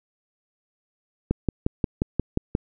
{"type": "click train", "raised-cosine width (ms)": 3, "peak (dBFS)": -8, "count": 8, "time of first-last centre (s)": [1.31, 2.551], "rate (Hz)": 5.64, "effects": []}